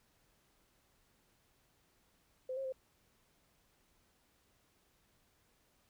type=tone with pitch steps; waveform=sine; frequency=515 / 537 / 523 Hz; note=C5 / C5 / C5; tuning=-28 / +45 / -1 cents; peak=-37 dBFS; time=2.49-2.724 s; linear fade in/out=5 ms; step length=78 ms; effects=pink hiss -73 dBFS RMS until 5.89 s